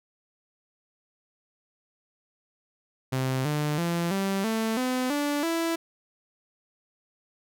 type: tone with pitch steps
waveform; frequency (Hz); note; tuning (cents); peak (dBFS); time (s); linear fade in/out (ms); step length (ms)
sawtooth; 130.81 / 149.4 / 170.62 / 194.86 / 222.6 / 254.2 / 290.3 / 331.5; C3 / D3 / F3 / G3 / A3 / C4 / D4 / E4; 0 / +30 / -40 / -10 / +20 / -50 / -20 / +10; -21; 3.12-5.76; 10; 330
effects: none